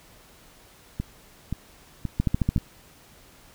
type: two click trains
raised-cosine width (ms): 5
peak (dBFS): -9 / -15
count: 6 / 4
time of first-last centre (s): 2.2-2.562 / 1-2.579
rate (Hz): 13.8 / 1.9
effects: pink hiss -53 dBFS RMS until 3.54 s